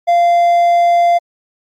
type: tone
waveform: triangle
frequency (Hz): 692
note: F5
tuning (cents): -16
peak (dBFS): -6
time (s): 0.07-1.19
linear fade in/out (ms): 20
effects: Opus 48 kbps